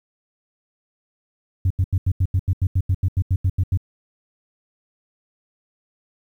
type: tone bursts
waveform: sine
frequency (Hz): 92.5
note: F#2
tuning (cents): 0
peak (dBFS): -13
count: 16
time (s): 1.65-3.774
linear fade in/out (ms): 5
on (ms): 54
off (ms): 84
effects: tanh soft clip ceiling -13 dBFS + 9-bit